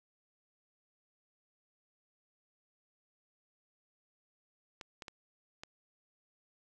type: clicks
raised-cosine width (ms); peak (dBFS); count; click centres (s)
0.2; -27; 4; 4.812 / 5.022 / 5.082 / 5.635
effects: none